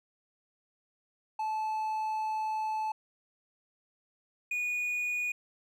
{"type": "tone pair in turn", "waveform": "triangle", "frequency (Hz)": [869, 2458], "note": ["A5", "D#7"], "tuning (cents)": [-22, -22], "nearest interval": "octave + tritone", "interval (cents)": 1800, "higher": "second", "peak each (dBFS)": -28, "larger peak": "neither", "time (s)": [[1.39, 2.92], [4.51, 5.32]], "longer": "first", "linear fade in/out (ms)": 5, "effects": []}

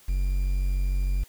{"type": "tone with quantisation", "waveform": "triangle", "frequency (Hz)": 46.68, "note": "F#1", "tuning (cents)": 16, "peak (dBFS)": -20, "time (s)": [0.08, 1.24], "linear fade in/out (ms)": 10, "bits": 8, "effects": ["white hiss -55 dBFS RMS until 1.28 s"]}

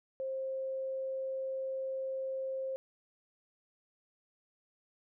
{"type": "tone", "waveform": "sine", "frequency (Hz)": 530, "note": "C5", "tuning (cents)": 22, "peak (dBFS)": -34, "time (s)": [0.2, 2.76], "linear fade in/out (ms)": 0, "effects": []}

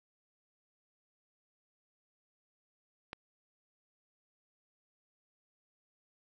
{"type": "click", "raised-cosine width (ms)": 0.3, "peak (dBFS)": -24, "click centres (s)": 3.131, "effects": []}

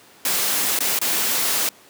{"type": "noise with dropouts", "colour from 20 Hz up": "white", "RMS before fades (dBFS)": -21, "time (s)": [0.25, 1.69], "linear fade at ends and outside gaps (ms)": 2, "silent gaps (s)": [[0.79, 0.805], [0.99, 1.014]], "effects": ["pink hiss -49 dBFS RMS until 1.89 s", "high-pass 200 Hz 12 dB/octave"]}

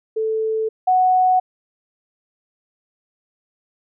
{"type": "tone pair in turn", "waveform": "sine", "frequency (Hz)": [440, 740], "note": ["A4", "F#5"], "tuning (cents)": [0, 0], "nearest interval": "major sixth", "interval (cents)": 900, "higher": "second", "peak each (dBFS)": [-18, -12], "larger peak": "second", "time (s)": [[0.16, 0.69], [0.87, 1.4]], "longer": "neither", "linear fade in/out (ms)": 10, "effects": []}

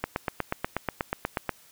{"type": "click train", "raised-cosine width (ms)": 0.5, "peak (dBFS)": -11, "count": 13, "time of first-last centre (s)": [0.04, 1.493], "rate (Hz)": 8.26, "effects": ["white hiss -56 dBFS RMS until 1.71 s"]}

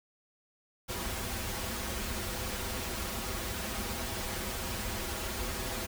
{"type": "noise with comb filter", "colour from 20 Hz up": "pink", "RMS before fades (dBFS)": -36, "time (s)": [0.88, 5.87], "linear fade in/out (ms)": 20, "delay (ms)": 6.8, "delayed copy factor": -0.95, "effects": []}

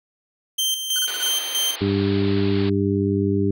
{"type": "tone with tremolo", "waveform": "sawtooth", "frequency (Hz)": 3136, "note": "G7", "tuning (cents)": 0, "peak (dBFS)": -16, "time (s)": [0.58, 1.76], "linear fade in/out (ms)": 10, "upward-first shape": "square", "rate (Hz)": 3.1, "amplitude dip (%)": 55}
{"type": "tone bursts", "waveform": "sawtooth", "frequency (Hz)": 1480, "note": "F#6", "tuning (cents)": 0, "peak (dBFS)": -25, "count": 6, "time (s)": [0.96, 1.286], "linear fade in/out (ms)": 0, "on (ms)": 26, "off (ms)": 34}
{"type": "band-pass noise", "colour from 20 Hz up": "white", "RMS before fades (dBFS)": -35, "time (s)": [1.07, 2.7], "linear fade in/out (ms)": 10, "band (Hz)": [290, 4600], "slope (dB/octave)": 96}
{"type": "harmonic tone", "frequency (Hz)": 99.2, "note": "G2", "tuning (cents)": 21, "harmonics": [1, 2, 3, 4], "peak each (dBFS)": [-23, -23, -23, -23], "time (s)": [1.81, 3.51], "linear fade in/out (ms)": 5}
{"effects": []}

